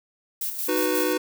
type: noise with tremolo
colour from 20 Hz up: violet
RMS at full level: -28 dBFS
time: 0.41-1.13 s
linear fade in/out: 5 ms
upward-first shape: square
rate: 5.6 Hz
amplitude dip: 50%
type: chord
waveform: square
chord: B major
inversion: first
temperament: just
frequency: 308.7 / 370.4 / 493.9 Hz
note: D#4 / F#4 / B4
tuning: -14 / +2 / 0 cents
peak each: -27 dBFS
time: 0.68-1.18 s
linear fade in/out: 10 ms
effects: none